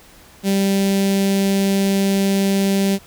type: tone with notch filter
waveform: sawtooth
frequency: 196 Hz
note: G3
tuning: in tune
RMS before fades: -17 dBFS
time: 0.43-2.99 s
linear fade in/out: 50 ms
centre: 1200 Hz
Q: 0.62
effects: pink hiss -46 dBFS RMS until 3.06 s